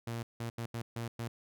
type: tone bursts at uneven times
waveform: sawtooth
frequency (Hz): 116.54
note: A#2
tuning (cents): 0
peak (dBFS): -32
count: 6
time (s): 0.07-0.23 / 0.4-0.5 / 0.58-0.66 / 0.74-0.82 / 0.96-1.08 / 1.19-1.28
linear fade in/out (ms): 5
effects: none